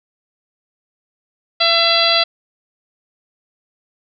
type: harmonic tone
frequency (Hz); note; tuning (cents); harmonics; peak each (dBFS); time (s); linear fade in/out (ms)
673; E5; +36; 1 / 2 / 3 / 4 / 5 / 6 / 7; -19 / -21 / -23 / -21 / -18 / -18 / -18; 1.6-2.24; 10
effects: none